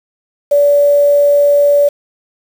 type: tone with quantisation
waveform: sine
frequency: 576 Hz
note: D5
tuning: 34 cents flat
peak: -6 dBFS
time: 0.51-1.89 s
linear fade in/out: 10 ms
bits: 5
effects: none